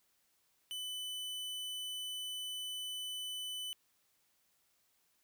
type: tone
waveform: 45% pulse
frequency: 3000 Hz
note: F#7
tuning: 23 cents sharp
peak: -39 dBFS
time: 0.71-3.73 s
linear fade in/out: 0 ms
effects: white hiss -75 dBFS RMS until 5.23 s